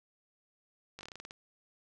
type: slowing click train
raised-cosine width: 0.2 ms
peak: -28 dBFS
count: 10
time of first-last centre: 0.99-1.309 s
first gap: 19 ms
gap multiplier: 1.15
effects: none